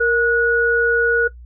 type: tone pair together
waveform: sine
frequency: 466.2 / 1460.1 Hz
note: A#4 / F#6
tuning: 0 / -23 cents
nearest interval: octave + minor sixth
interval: 1977 cents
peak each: -16 dBFS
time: 0-1.28 s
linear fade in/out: 10 ms
effects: noise-tail reverb RT60 0.1 s tail -17 dB re dry + added 60 Hz sine -36 dBFS peak until 1.45 s